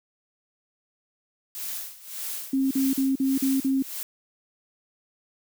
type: noise with tremolo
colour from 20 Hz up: blue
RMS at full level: -32 dBFS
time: 1.55-4.03 s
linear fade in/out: 0 ms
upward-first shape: sine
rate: 1.7 Hz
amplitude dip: 85%
type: tone bursts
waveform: sine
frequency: 268.2 Hz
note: C4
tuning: 43 cents sharp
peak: -20 dBFS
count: 6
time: 2.53-3.825 s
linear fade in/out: 5 ms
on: 180 ms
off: 43 ms
effects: none